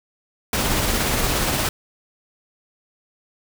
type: noise with tremolo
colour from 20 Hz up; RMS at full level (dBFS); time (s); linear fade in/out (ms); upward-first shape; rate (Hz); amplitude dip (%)
pink; -20; 0.53-1.69; 2; sine; 17; 25
effects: none